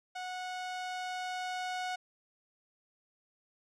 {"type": "tone with level ramp", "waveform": "sawtooth", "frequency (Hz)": 734, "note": "F#5", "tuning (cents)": -14, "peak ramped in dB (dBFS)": [-34, -30], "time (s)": [0.15, 1.96], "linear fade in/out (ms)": 10, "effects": ["low-pass 6000 Hz 12 dB/octave"]}